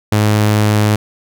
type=tone; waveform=sawtooth; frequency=105.8 Hz; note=G#2; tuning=33 cents sharp; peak=-6 dBFS; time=0.12-0.96 s; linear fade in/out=5 ms; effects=none